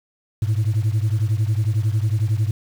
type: beating tone pair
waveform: sine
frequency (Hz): 103.83 / 114.83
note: G#2 / A#2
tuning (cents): 0 / -26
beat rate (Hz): 11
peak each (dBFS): -17 / -19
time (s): 0.42-2.51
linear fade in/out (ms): 5
effects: tanh soft clip ceiling -14 dBFS + 7-bit